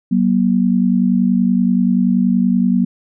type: tone pair together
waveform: sine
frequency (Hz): 188.2 / 238.7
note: F#3 / A#3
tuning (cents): +30 / +41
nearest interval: major third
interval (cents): 411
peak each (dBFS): -14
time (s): 0.11-2.85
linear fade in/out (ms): 10
effects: none